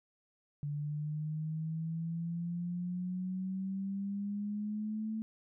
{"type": "exponential sweep", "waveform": "sine", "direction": "up", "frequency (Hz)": [145, 220.9], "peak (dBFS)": -34, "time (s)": [0.63, 5.22], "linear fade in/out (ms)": 0, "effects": []}